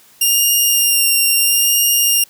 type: tone with vibrato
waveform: 5% pulse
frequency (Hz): 2800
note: F7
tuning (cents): +4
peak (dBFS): -3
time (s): 0.21-2.24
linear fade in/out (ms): 5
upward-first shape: sine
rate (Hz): 0.75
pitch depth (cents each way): 19
effects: white hiss -48 dBFS RMS until 2.29 s + high-pass 60 Hz 12 dB/octave